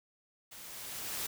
white noise with level ramp, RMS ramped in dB -50 to -36 dBFS, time 0.51-1.27 s, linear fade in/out 10 ms, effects none

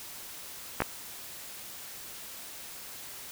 clicks, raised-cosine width 0.5 ms, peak -11 dBFS, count 2, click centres 0.804 / 0.82 s, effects white hiss -44 dBFS RMS until 3.31 s

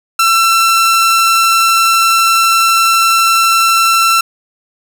sawtooth tone, 1344 Hz, E6, 33 cents sharp, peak -4 dBFS, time 0.19-4.21 s, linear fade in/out 5 ms, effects none

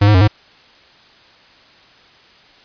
square tone with pitch steps, 101.9 / 105.5 / 92 / 105.4 Hz, G#2 / G#2 / F#2 / G#2, -32 / +28 / -9 / +26 cents, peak -8 dBFS, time 0.01-0.278 s, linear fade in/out 10 ms, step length 67 ms, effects white hiss -47 dBFS RMS until 2.64 s + resampled to 11025 Hz

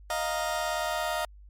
30% pulse chord, Eb suspended second, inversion none, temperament just, 622.3 / 700 / 933.4 Hz, Eb5 / F5 / Bb5, 0 / +4 / +2 cents, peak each -29 / -29 / -32 dBFS, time 0.1-1.25 s, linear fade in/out 2 ms, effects added 50 Hz sine -47 dBFS peak until 1.49 s + MP3 64 kbps

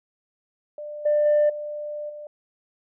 sine tone with level steps, 595 Hz, D5, 22 cents sharp, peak -32 / -16 / -14 / -29 / -35 dBFS, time 0.78-2.27 s, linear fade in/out 2 ms, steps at 1.05 / 1.25 / 1.49 / 2.09 s, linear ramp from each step 10 ms, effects tanh soft clip ceiling -13 dBFS

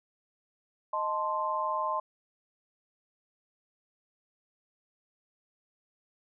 sine chord, A diminished, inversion second, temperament equal, 622.3 / 880 / 1046.5 Hz, Eb5 / A5 / C6, 0 / 0 / 0 cents, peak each -35 / -34 / -30 dBFS, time 0.93-2 s, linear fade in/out 5 ms, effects none

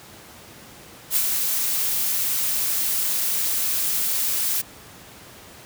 blue noise with ADSR envelope, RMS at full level -19 dBFS, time 1.1-4.62 s, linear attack 60 ms, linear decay 62 ms, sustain -4 dB, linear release 16 ms, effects pink hiss -44 dBFS RMS until 5.65 s + high-pass 80 Hz 12 dB/octave

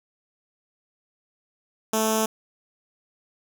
5% pulse tone with notch filter, 219.7 Hz, A3, 2 cents flat, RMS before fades -23 dBFS, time 1.93-2.26 s, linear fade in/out 5 ms, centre 2000 Hz, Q 0.51, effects none

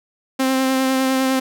sawtooth tone with vibrato, 263.2 Hz, C4, 10 cents sharp, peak -12 dBFS, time 0.39-1.4 s, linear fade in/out 10 ms, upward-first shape sine, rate 9.9 Hz, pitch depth 15 cents each way, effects none

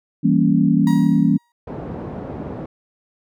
sine chord, E diminished seventh, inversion none, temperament equal, 164.81 / 196 / 233.1 / 277.2 Hz, E3 / G3 / Bb3 / Db4, 0 / 0 / 0 / 0 cents, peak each -18 dBFS, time 0.23-1.38 s, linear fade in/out 20 ms
35% pulse tone with exponential decay, 951 Hz, A#5, 34 cents sharp, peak -24 dBFS, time 0.87-1.52 s, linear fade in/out 2 ms, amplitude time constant 140 ms
pink band-pass noise, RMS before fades -30 dBFS, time 1.67-2.66 s, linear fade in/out 5 ms, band 100 to 610 Hz, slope 12 dB/octave
effects none

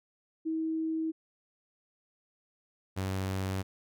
sine / sawtooth tone pair in turn, 320.5 / 95.29 Hz, E4 / G2, -49 / -49 cents, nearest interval octave + major sixth, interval 2100 cents, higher first, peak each -29 / -27 dBFS, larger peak second, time 0.45-1.12 / 2.96-3.63 s, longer neither, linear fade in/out 20 ms, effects none

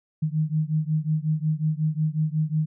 sine beating tone pair, 153 / 158.5 Hz, D#3 / D#3, -29 / +32 cents, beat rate 5.5 Hz, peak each -24 / -25 dBFS, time 0.22-2.66 s, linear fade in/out 10 ms, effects none

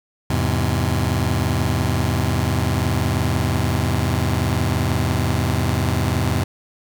sawtooth chord, E augmented, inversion none, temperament just, 82.41 / 103.01 / 128.76 Hz, E2 / G#2 / B#2, 0 / -14 / -27 cents, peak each -18 dBFS, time 0.3-6.44 s, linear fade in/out 5 ms, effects 7-bit

